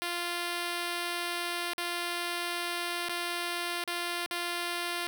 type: tone with dropouts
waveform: 5% pulse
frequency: 347.9 Hz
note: F4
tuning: 7 cents flat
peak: -20 dBFS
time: 0.02-5.07 s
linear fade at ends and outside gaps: 0 ms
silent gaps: 1.734-1.78 / 3.086-3.094 / 3.839-3.876 / 4.262-4.311 s
effects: none